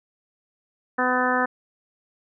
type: harmonic tone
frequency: 251.9 Hz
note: B3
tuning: 34 cents sharp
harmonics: 1 / 2 / 3 / 4 / 5 / 6 / 7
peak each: -27 / -27 / -27 / -27 / -27 / -27 / -27 dBFS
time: 0.98-1.46 s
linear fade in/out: 10 ms
effects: none